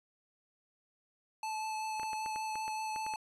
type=tone with vibrato; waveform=square; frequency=870 Hz; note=A5; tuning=20 cents flat; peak=-36 dBFS; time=1.43-3.16 s; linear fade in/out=2 ms; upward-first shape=triangle; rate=5.2 Hz; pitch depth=14 cents each way
type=clicks; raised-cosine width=0.5 ms; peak=-30 dBFS; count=10; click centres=1.997 / 2.032 / 2.132 / 2.261 / 2.36 / 2.556 / 2.68 / 2.961 / 3.065 / 3.138 s
effects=resampled to 24000 Hz